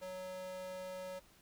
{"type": "tone with high-pass filter", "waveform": "square", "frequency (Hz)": 185, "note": "F#3", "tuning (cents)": 0, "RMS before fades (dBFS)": -45, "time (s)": [0.01, 1.2], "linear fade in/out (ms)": 20, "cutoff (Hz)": 460, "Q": 4.3, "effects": ["pink hiss -65 dBFS RMS until 1.41 s"]}